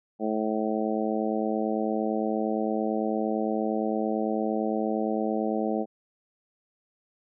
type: harmonic tone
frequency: 108.8 Hz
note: A2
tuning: 19 cents flat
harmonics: 2 / 3 / 4 / 5 / 6 / 7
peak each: -29 / -31 / -32 / -33 / -34 / -34 dBFS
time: 0.19-5.86 s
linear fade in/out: 50 ms
effects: none